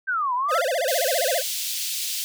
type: exponential two-way sweep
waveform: sine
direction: down then up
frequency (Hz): 1597 to 958 to 1440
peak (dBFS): -21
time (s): 0.07-0.62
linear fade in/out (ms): 20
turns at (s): 0.34
type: tone with vibrato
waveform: square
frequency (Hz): 595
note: D5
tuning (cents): +22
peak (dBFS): -22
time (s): 0.48-1.43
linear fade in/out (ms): 50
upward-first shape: sine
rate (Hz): 15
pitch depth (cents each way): 290
type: high-pass noise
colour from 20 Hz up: pink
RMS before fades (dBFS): -28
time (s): 0.88-2.24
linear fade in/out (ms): 0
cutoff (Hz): 3100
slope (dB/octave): 24
effects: none